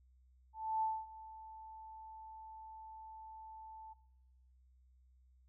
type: tone with ADSR envelope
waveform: sine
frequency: 880 Hz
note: A5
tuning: in tune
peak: -31 dBFS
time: 0.53-3.94 s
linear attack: 290 ms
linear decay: 240 ms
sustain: -18 dB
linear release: 18 ms
effects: noise-tail reverb RT60 0.9 s tail -21 dB re dry + added 63 Hz sine -64 dBFS peak until 5.48 s